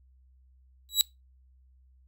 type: tone with exponential growth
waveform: sawtooth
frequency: 3900 Hz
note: B7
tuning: 23 cents flat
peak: -12 dBFS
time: 0.89-1.01 s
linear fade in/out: 0 ms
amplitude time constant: 25 ms
effects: noise-tail reverb RT60 0.2 s tail -22 dB re dry + added 64 Hz sine -57 dBFS peak until 2.07 s